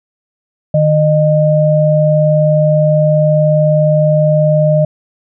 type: tone pair together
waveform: sine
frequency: 153.2 / 612.3 Hz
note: D#3 / D#5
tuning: -27 / -28 cents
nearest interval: 2 octaves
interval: 2399 cents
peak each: -10 dBFS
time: 0.74-4.85 s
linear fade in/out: 5 ms
effects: none